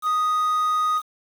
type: tone with quantisation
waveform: triangle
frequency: 1244.5 Hz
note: D#6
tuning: in tune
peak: -17 dBFS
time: 0.02-1.02 s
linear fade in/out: 50 ms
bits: 7
effects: none